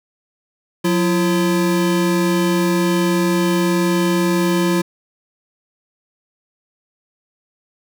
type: tone pair together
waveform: square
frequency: 180.11 / 340 Hz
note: F#3 / F4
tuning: -46 / -46 cents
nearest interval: major seventh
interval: 1100 cents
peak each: -18 dBFS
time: 0.84-4.82 s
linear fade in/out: 10 ms
effects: none